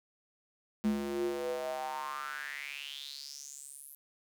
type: tone with high-pass filter sweep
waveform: square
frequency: 70.5 Hz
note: C#2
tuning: 30 cents sharp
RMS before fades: -38 dBFS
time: 0.84-3.95 s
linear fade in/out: 0 ms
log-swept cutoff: 210 to 12000 Hz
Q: 6.5
effects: none